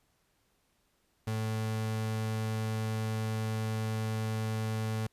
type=tone; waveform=35% pulse; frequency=110 Hz; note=A2; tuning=in tune; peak=-29 dBFS; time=1.27-5.07 s; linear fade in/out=5 ms; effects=pink hiss -73 dBFS RMS until 5.12 s + resampled to 32000 Hz